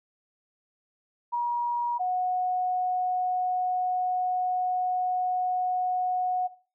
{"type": "tone pair in turn", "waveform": "sine", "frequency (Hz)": [956, 732], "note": ["A#5", "F#5"], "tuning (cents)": [43, -19], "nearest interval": "perfect fourth", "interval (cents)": 462, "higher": "first", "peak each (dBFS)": [-24, -24], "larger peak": "neither", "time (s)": [[1.32, 1.99], [1.99, 6.48]], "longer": "second", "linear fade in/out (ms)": 20, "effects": ["noise-tail reverb RT60 0.4 s tail -17 dB re dry"]}